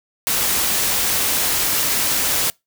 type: noise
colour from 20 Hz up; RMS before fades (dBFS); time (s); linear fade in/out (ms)
white; -19; 0.27-2.5; 0
effects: noise-tail reverb RT60 0.2 s tail -25 dB re dry